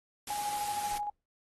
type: noise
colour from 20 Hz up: white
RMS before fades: -40 dBFS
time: 0.27-0.98 s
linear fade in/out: 2 ms
type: tone with tremolo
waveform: sine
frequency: 828 Hz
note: G#5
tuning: 5 cents flat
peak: -31 dBFS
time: 0.3-1.1 s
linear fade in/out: 5 ms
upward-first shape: square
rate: 13 Hz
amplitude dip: 35%
type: noise with exponential decay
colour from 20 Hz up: brown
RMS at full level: -49 dBFS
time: 0.91-1.26 s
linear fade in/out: 5 ms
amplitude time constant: 76 ms
effects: AAC 32 kbps